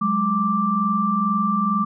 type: tone cluster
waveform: sine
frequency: 186.1 / 208.3 / 1175 Hz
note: F#3 / G#3 / D6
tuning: +10 / +5 / +1 cents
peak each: -26 / -22 / -20 dBFS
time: 0.01-1.85 s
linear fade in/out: 10 ms
effects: none